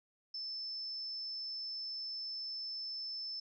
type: tone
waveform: sine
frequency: 5274 Hz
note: E8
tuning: in tune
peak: -39 dBFS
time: 0.34-3.4 s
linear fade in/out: 5 ms
effects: none